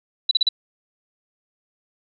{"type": "tone bursts", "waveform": "sine", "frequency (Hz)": 3951, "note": "B7", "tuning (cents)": 0, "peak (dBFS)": -13, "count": 4, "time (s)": [0.29, 0.489], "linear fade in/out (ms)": 5, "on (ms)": 22, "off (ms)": 37, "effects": []}